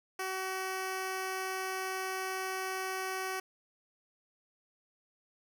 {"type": "tone", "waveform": "10% pulse", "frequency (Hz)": 377.7, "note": "F#4", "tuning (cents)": 36, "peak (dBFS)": -26, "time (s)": [0.19, 3.4], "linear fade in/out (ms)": 5, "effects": []}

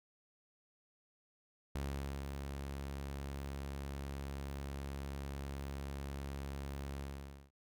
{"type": "tone with ADSR envelope", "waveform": "sawtooth", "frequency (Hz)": 69.3, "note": "C#2", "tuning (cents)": 0, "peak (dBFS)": -33, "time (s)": [1.75, 7.51], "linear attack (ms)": 5, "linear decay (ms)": 480, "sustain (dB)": -4, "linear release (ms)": 510, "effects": []}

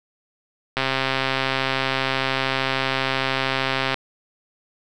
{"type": "click train", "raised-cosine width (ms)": 0.3, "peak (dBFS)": -5, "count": 423, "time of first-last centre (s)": [0.77, 3.943], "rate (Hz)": 133, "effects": []}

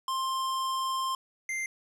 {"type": "tone pair in turn", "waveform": "square", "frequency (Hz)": [1054, 2091], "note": ["C6", "C7"], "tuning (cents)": [12, -2], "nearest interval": "octave", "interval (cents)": 1186, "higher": "second", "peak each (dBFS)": [-29, -31], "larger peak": "first", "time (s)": [[0.08, 1.15], [1.49, 1.66]], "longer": "first", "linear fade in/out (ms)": 2, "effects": ["low-pass 11000 Hz 12 dB/octave", "11-bit"]}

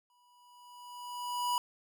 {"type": "tone with exponential growth", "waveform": "square", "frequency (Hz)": 978, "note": "B5", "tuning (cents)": -17, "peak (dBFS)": -28, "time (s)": [0.1, 1.58], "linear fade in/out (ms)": 1, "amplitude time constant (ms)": 320, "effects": []}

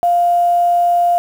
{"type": "tone with quantisation", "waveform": "sine", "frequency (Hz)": 698.5, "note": "F5", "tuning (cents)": 0, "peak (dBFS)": -10, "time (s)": [0.03, 1.18], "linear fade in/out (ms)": 0, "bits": 6, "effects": []}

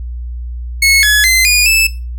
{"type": "tone with pitch steps", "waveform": "sawtooth", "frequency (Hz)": [2188, 1696, 2065, 2447, 2627], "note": ["C#7", "G#6", "C7", "D#7", "E7"], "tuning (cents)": [-23, 36, -23, -29, -7], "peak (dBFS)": -4, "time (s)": [0.82, 1.87], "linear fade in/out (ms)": 5, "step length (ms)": 210, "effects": ["noise-tail reverb RT60 0.3 s tail -17 dB re dry", "added 60 Hz sine -20 dBFS peak until 2.18 s"]}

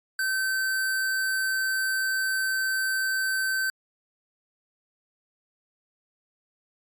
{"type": "tone", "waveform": "square", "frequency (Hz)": 1543, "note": "G6", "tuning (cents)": -28, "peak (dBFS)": -25, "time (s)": [0.19, 3.7], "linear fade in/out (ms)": 2, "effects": ["AAC 64 kbps"]}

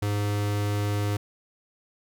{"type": "tone pair together", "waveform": "square", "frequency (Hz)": [103.01, 411.6], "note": ["G#2", "G#4"], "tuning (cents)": [-14, -16], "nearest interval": "2 octaves", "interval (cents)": 2398, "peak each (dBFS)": [-25, -37], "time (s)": [0.02, 1.17], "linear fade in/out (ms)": 5, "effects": []}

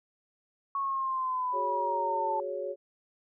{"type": "exponential sweep", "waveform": "sine", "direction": "down", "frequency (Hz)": [1108.7, 880], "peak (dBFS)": -28, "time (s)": [0.75, 2.4], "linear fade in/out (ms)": 2}
{"type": "chord", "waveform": "sine", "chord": "F# suspended second", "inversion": "none", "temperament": "equal with one note detuned", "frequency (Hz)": [370, 415.3, 557.9], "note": ["F#4", "G#4", "C#5"], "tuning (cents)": [0, 0, 11], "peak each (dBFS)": [-38, -38, -34], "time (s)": [1.52, 2.76], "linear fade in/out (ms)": 50}
{"effects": []}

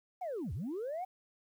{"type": "linear two-way sweep", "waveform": "sine", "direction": "down then up", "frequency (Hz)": [768, 68.3, 768], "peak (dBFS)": -34, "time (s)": [0.21, 1.05], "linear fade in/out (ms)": 10, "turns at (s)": 0.53, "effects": ["tanh soft clip ceiling -33 dBFS", "11-bit"]}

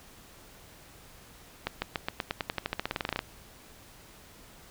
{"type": "accelerating click train", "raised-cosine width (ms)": 0.3, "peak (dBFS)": -13, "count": 21, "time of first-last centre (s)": [1.67, 3.191], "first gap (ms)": 150, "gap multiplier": 0.92, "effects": ["pink hiss -53 dBFS RMS until 4.7 s"]}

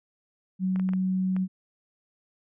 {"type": "tone", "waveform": "sine", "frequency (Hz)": 186.9, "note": "F#3", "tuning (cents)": 18, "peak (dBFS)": -23, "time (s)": [0.59, 1.48], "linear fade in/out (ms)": 50}
{"type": "clicks", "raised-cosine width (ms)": 0.5, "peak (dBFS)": -26, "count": 5, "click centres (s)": [0.76, 0.797, 0.89, 0.935, 1.365]}
{"effects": []}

